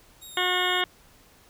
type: tone with vibrato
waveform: 15% pulse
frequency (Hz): 3729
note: A#7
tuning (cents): 0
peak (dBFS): -35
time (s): 0.21-0.82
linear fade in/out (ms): 20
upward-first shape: sine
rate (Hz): 5.3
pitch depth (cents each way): 24
type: harmonic tone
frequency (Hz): 362.6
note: F#4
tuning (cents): -35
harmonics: 1 / 2 / 3 / 4 / 5 / 6 / 8 / 9 / 10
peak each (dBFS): -31 / -31 / -31 / -31 / -31 / -31 / -31 / -31 / -31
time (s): 0.37-0.84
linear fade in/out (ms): 2
effects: pink hiss -56 dBFS RMS until 1.49 s